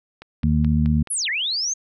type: click train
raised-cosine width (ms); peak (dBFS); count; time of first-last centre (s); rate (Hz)
0.3; -22; 5; 0.22-1.073; 4.69
type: harmonic tone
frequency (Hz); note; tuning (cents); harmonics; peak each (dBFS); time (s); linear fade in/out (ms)
76.1; D#2; -38; 1 / 2 / 3; -20 / -20 / -20; 0.43-1.03; 10
type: linear two-way sweep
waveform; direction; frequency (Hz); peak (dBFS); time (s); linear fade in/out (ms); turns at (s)
sine; down then up; 11410 to 1712 to 6530; -21; 1.1-1.74; 10; 1.29
effects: none